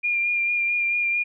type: tone with vibrato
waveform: sine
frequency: 2404 Hz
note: D7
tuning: 40 cents sharp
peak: -20 dBFS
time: 0.03-1.24 s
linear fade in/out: 20 ms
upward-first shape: sine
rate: 4.5 Hz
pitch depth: 20 cents each way
effects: none